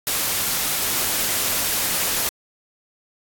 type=noise; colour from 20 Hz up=white; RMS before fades=-22 dBFS; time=0.07-2.29 s; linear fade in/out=0 ms; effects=AAC 64 kbps